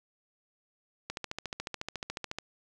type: click train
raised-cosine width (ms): 0.2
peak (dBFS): -18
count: 19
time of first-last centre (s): 1.1-2.386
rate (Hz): 14
effects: none